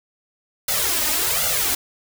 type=noise with flanger; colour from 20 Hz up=white; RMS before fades=-21 dBFS; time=0.68-1.75 s; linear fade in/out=5 ms; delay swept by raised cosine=1.4 to 3.3 ms; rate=1.3 Hz; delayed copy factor=+0.9; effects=none